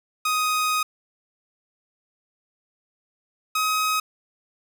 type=tone pair in turn; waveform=sawtooth; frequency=1251 / 1265.5 Hz; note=D#6 / D#6; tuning=+9 / +29 cents; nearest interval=unison; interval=20 cents; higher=second; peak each=-17 dBFS; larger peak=neither; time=0.25-0.83 / 3.55-4 s; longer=first; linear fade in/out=5 ms; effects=none